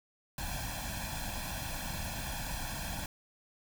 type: noise with comb filter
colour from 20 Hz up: pink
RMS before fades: -38 dBFS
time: 0.38-3.06 s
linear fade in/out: 2 ms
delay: 1.2 ms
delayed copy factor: +1
effects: none